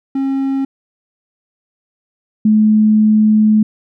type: tone pair in turn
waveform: triangle / sine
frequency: 270.6 / 214.8 Hz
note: C#4 / A3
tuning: -42 / -41 cents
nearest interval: major third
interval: 399 cents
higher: first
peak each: -12 / -7 dBFS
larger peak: second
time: 0.15-0.65 / 2.45-3.63 s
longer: second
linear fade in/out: 5 ms
effects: none